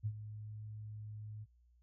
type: tone with ADSR envelope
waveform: sine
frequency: 106.8 Hz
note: G#2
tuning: 49 cents sharp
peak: -32 dBFS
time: 0.03-1.46 s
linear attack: 30 ms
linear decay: 62 ms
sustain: -12 dB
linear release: 34 ms
effects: added 60 Hz sine -65 dBFS peak until 1.82 s